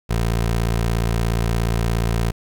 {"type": "tone", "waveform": "20% pulse", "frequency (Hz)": 57, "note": "A#1", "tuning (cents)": -38, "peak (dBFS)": -13, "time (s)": [0.09, 2.32], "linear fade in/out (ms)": 20, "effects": ["9-bit"]}